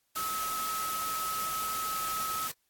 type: tone in noise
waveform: sine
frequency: 1289 Hz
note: E6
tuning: 39 cents flat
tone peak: -32 dBFS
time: 0.16-2.48 s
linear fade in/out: 10 ms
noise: white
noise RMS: -37 dBFS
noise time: 0.15-2.52 s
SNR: +2 dB
effects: white hiss -75 dBFS RMS until 2.69 s + AAC 64 kbps